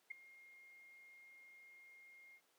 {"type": "tone with ADSR envelope", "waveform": "sine", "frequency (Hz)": 2131, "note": "C7", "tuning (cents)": 31, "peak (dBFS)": -40, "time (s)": [0.1, 2.41], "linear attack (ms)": 13, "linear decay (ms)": 6, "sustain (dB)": -19, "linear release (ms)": 61, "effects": ["pink hiss -75 dBFS RMS until 2.58 s", "high-pass 400 Hz 12 dB/octave"]}